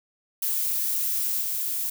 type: noise with level steps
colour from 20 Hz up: violet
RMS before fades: -26 / -28 dBFS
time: 0.42-1.9 s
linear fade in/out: 5 ms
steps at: 1.41 s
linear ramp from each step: 5 ms
effects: none